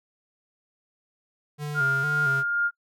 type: tone with vibrato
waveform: square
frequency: 142.2 Hz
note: C#3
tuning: 45 cents sharp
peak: -30 dBFS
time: 1.58-2.44 s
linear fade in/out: 50 ms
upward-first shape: square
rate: 2.2 Hz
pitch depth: 69 cents each way
type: tone with tremolo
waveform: sine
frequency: 1410 Hz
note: F6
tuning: 16 cents sharp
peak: -20 dBFS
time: 1.74-2.71 s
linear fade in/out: 50 ms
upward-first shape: sine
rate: 2.4 Hz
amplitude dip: 35%
effects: noise-tail reverb RT60 0.1 s tail -25 dB re dry